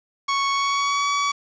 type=tone with pitch glide; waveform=sawtooth; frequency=1108.7 to 1136.6 Hz; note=C#6 to C#6; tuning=0 to +43 cents; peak=-16 dBFS; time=0.28-1.32 s; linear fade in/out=10 ms; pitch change=+43 cents; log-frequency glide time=0.51-1.09 s; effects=resampled to 16000 Hz + 7-bit